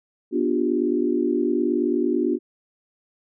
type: chord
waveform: sine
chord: G dominant seventh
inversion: first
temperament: just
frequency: 245 / 294 / 352.8 / 392 Hz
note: B3 / D4 / F4 / G4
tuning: -14 / +2 / +18 / 0 cents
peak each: -25 / -24 / -23 / -27 dBFS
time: 0.31-2.39 s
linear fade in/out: 50 ms
effects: none